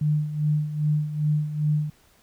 sine tone with tremolo, 150.8 Hz, D3, 46 cents sharp, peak -18 dBFS, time 0.01-1.9 s, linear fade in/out 5 ms, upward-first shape sine, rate 2.5 Hz, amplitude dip 70%, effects pink hiss -59 dBFS RMS until 2.22 s

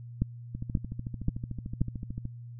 two click trains, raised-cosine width 5 ms, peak -13 / -23 dBFS, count 4 / 24, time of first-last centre 0.22-1.816 / 0.55-2.254 s, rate 1.88 / 13.5 Hz, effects added 119 Hz sine -41 dBFS peak until 2.59 s

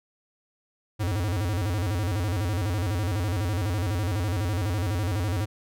square tone with vibrato, 96.5 Hz, G2, 27 cents flat, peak -25 dBFS, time 0.99-5.46 s, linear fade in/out 20 ms, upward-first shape square, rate 12 Hz, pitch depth 180 cents each way, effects none

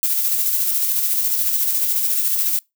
violet noise with tremolo, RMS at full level -18 dBFS, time 0.03-2.59 s, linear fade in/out 0 ms, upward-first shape square, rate 14 Hz, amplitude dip 30%, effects noise-tail reverb RT60 0.2 s tail -25 dB re dry

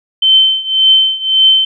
sine tone with tremolo, 3087 Hz, G7, 27 cents flat, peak -3 dBFS, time 0.22-1.65 s, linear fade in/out 5 ms, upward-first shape triangle, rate 1.8 Hz, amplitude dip 90%, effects none

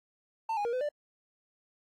triangle tone with pitch steps, 895 / 823 / 470.9 / 507 / 590 Hz, A5 / G#5 / A#4 / B4 / D5, +29 / -16 / +18 / +45 / +8 cents, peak -27 dBFS, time 0.49-0.89 s, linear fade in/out 5 ms, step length 80 ms, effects AAC 64 kbps

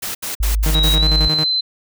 white noise bursts, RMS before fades -25 dBFS, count 5, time 0.02-0.958 s, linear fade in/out 10 ms, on 130 ms, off 72 ms
sine tone, 51.5 Hz, G#1, 14 cents flat, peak -14 dBFS, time 0.4-1.28 s, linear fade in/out 5 ms
sawtooth tone with tremolo, 156 Hz, D#3, 5 cents sharp, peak -15 dBFS, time 0.66-1.44 s, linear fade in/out 0 ms, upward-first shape square, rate 11 Hz, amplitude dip 60%
sine tone with pitch glide, 3837 to 4065 Hz, A#7 to B7, +49 to +49 cents, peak -15 dBFS, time 0.74-1.61 s, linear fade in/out 10 ms, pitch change +100 cents, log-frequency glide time 0.98-1.07 s
effects none

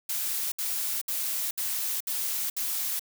blue noise bursts, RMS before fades -30 dBFS, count 6, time 0.09-2.995 s, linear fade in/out 5 ms, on 430 ms, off 65 ms, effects none

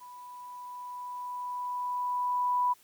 sine tone with level ramp, 987.8 Hz, B5, in tune, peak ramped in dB -45 to -23 dBFS, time 0-2.74 s, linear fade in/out 20 ms, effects white hiss -61 dBFS RMS until 2.83 s

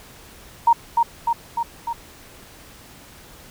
sine tone with echo, 932.3 Hz, A#5, in tune, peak -10 dBFS, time 0.67-0.73 s, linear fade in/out 5 ms, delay 300 ms, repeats 4, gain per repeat -3 dB, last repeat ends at 1.93 s, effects pink hiss -45 dBFS RMS until 3.5 s

